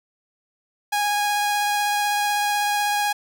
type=tone with vibrato; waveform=sawtooth; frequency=825 Hz; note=G#5; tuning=12 cents flat; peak=-16 dBFS; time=0.92-3.13 s; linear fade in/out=10 ms; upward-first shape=sine; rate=16 Hz; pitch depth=9 cents each way; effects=none